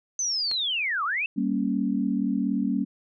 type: linear two-way sweep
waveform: sine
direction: down then up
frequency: 6230 to 1094 to 2717 Hz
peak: -24 dBFS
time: 0.19-1.26 s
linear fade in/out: 2 ms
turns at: 1.04 s
type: click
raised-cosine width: 0.2 ms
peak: -19 dBFS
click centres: 0.514 s
type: chord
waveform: sine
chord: G diminished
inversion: none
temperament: equal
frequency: 196 / 233.1 / 277.2 Hz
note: G3 / Bb3 / Db4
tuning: 0 / 0 / 0 cents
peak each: -27 dBFS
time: 1.36-2.85 s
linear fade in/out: 20 ms
effects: none